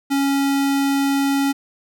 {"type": "tone", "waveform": "square", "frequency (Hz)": 277.2, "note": "C#4", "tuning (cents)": 0, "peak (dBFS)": -17, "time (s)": [0.1, 1.53], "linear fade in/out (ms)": 20, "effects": []}